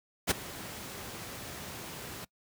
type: noise with ADSR envelope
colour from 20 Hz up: pink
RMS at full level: -23 dBFS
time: 0.27-2.25 s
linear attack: 37 ms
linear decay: 14 ms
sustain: -19 dB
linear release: 8 ms
effects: noise-tail reverb RT60 0.1 s tail -23 dB re dry + high-pass 80 Hz 12 dB/octave